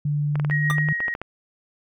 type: tone with pitch glide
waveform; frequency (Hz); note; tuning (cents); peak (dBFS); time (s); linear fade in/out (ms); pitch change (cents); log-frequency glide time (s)
sine; 146.83 to 150.7; D3 to D3; 0 to +45; -20; 0.05-0.93; 5; +45; 0.45-0.79
type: clicks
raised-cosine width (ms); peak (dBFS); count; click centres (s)
0.5; -16; 11; 0.356 / 0.398 / 0.448 / 0.499 / 0.71 / 0.783 / 0.887 / 1.004 / 1.082 / 1.151 / 1.216
type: tone with tremolo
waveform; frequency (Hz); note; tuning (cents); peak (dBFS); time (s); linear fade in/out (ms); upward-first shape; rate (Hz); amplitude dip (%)
sine; 1887; A#6; +21; -21; 0.51-1.14; 0; sine; 7.9; 35
type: tone with exponential decay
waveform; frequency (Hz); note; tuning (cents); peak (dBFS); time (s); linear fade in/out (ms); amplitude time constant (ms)
square; 1194; D6; +28; -20; 0.7-0.78; 0; 17
effects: none